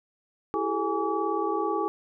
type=tone cluster; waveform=sine; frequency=333 / 395.1 / 433.6 / 829 / 1145 Hz; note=E4 / G4 / A4 / G#5 / D6; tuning=+18 / +14 / -25 / -3 / -44 cents; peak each=-31 dBFS; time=0.54-1.88 s; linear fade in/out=0 ms; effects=none